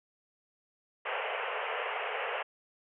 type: band-pass noise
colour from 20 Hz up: pink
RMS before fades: -35 dBFS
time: 1.05-2.43 s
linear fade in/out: 10 ms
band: 430 to 3000 Hz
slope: 96 dB/octave
effects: none